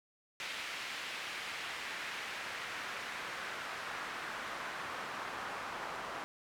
pink noise with band-pass filter sweep, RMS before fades -42 dBFS, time 0.4-6.24 s, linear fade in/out 0 ms, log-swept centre 2500 to 1100 Hz, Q 1.2, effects none

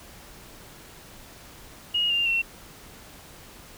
sine tone with pitch steps, 2875 / 2795 / 2717 Hz, F7 / F7 / F7, +50 / +1 / -48 cents, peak -21 dBFS, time 1.94-2.42 s, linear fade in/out 10 ms, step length 160 ms, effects pink hiss -47 dBFS RMS until 3.77 s

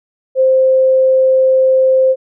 sine tone, 523.3 Hz, C5, in tune, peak -7 dBFS, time 0.35-2.16 s, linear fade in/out 50 ms, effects none

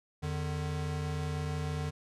square tone pair together, 84.3 / 150.36 Hz, E2 / D3, +39 / +41 cents, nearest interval minor seventh, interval 1002 cents, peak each -37 / -35 dBFS, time 0.22-1.91 s, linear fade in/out 20 ms, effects low-pass 9000 Hz 12 dB/octave

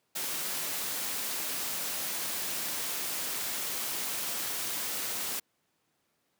white noise, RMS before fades -34 dBFS, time 0.15-5.4 s, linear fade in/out 10 ms, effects pink hiss -75 dBFS RMS until 6.39 s + high-pass 150 Hz 12 dB/octave

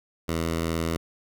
10% pulse tone, 82.4 Hz, E2, in tune, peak -17 dBFS, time 0.28-0.97 s, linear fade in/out 10 ms, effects none

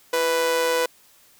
sawtooth tone with amplitude modulation, 495.2 Hz, B4, 5 cents sharp, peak -13 dBFS, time 0.13-0.86 s, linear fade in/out 5 ms, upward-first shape sine, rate 156 Hz, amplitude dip 55%, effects white hiss -55 dBFS RMS until 1.39 s

